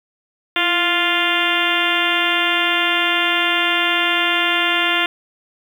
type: harmonic tone with a mistuned harmonic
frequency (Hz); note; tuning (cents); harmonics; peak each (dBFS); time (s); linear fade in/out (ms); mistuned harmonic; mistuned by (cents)
349.2; F4; 0; 1 / 2 / 3 / 4 / 5 / 6 / 7 / 8 / 9 / 10; -26 / -26 / -26 / -23 / -24 / -23 / -26 / -22 / -25 / -25; 0.56-5.06; 2; 1; -59
effects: 7-bit